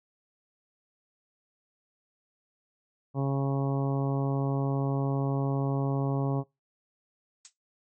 harmonic tone, 137.5 Hz, C#3, 14 cents flat, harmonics 1 / 2 / 3 / 4 / 5 / 6 / 7 / 8, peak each -26 / -32 / -36 / -38 / -40 / -42 / -43 / -44 dBFS, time 3.14-6.44 s, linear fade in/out 50 ms
violet noise with exponential decay, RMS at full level -32 dBFS, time 7.45-7.53 s, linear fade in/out 0 ms, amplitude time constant 17 ms
effects noise-tail reverb RT60 0.2 s tail -21 dB re dry + MP3 32 kbps

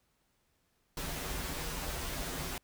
pink noise with comb filter, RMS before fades -38 dBFS, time 0.97-2.58 s, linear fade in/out 2 ms, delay 9.4 ms, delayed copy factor -1, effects pink hiss -75 dBFS RMS until 2.63 s

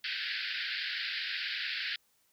pink band-pass noise, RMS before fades -36 dBFS, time 0.04-1.96 s, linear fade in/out 2 ms, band 1500 to 4900 Hz, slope 96 dB/octave, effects white hiss -71 dBFS RMS until 2.32 s

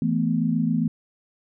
sine chord, E suspended fourth, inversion none, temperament just, 164.81 / 219.8 / 247.2 Hz, E3 / A3 / B3, 0 / -2 / +2 cents, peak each -24 dBFS, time 0.02-0.88 s, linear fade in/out 2 ms, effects none

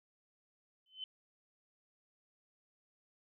sine tone with exponential growth, 3052 Hz, G7, 47 cents flat, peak -37 dBFS, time 0.86-1.04 s, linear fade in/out 2 ms, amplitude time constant 39 ms, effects none

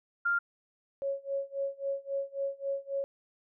sine tone, 1396.9 Hz, F6, in tune, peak -25 dBFS, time 0.25-0.39 s, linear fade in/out 10 ms
sine tone with tremolo, 552 Hz, C#5, 7 cents flat, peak -28 dBFS, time 1.02-3.04 s, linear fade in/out 0 ms, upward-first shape sine, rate 3.7 Hz, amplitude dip 95%
effects none

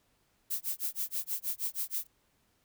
violet noise with tremolo, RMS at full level -32 dBFS, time 0.5-2.07 s, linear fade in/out 10 ms, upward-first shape sine, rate 6.3 Hz, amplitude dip 100%, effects pink hiss -72 dBFS RMS until 2.64 s

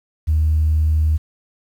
sine tone, 77.8 Hz, D#2, in tune, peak -12 dBFS, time 0.27-1.18 s, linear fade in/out 20 ms, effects tanh soft clip ceiling -9 dBFS + 8-bit

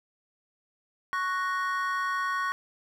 triangle chord, F# major, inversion second, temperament equal, 1108.7 / 1480 / 1864.7 Hz, C#6 / F#6 / A#6, 0 / 0 / 0 cents, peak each -27 / -31 / -32 dBFS, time 1.13-2.52 s, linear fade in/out 0 ms, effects none

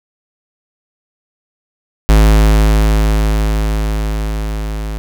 square tone with level ramp, 53.1 Hz, G#1, 39 cents sharp, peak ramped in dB -5 to -20 dBFS, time 2.09-4.98 s, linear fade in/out 0 ms, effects none

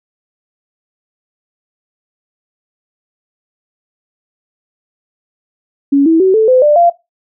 sine tone with pitch steps, 280 / 325.4 / 378.1 / 439.4 / 510.6 / 593.3 / 689.4 Hz, C#4 / E4 / F#4 / A4 / C5 / D5 / F5, +18 / -22 / +38 / -2 / -42 / +18 / -23 cents, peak -5 dBFS, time 5.92-6.9 s, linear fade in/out 10 ms, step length 140 ms, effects noise-tail reverb RT60 0.2 s tail -17 dB re dry

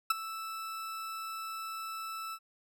40% pulse tone with ADSR envelope, 1318 Hz, E6, 1 cent flat, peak -21 dBFS, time 0.1-2.39 s, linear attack 6 ms, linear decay 19 ms, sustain -16 dB, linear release 58 ms, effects none

